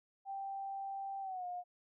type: tone with pitch glide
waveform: sine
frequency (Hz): 784 to 714.8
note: G5 to F5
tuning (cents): 0 to +40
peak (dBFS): -39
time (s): 0.25-1.64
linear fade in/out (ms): 50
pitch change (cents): -160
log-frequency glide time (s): 1.21-1.46
effects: none